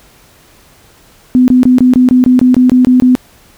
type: tone bursts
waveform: sine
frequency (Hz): 252.1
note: B3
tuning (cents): +36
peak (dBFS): -3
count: 12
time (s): 1.35-3.152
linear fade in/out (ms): 0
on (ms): 130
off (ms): 22
effects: pink hiss -44 dBFS RMS until 3.57 s